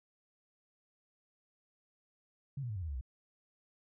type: tone with pitch steps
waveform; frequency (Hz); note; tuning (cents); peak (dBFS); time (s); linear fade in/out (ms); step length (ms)
sine; 138.3 / 121.09 / 106.03 / 92.84 / 81.29 / 71.18 / 62.32; C#3 / B2 / G#2 / F#2 / E2 / C#2 / B1; -4 / -34 / +36 / +6 / -24 / +46 / +16; -36; 2.57-3.011; 5; 63
effects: none